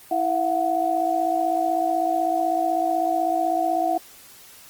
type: tone cluster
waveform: sine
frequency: 328.1 / 680 / 736 Hz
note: E4 / F5 / F#5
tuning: -8 / -46 / -9 cents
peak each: -27 / -24 / -22 dBFS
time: 0.11-3.98 s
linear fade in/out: 5 ms
effects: white hiss -47 dBFS RMS until 4.69 s + Opus 24 kbps